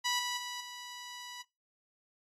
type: tone with level steps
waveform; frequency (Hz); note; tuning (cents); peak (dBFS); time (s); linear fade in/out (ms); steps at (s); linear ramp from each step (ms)
10% pulse; 981; B5; -12; -21 / -25 / -30 / -35; 0.04-1.43; 20; 0.19 / 0.37 / 0.6; 2
effects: noise-tail reverb RT60 0.3 s tail -25 dB re dry + AAC 32 kbps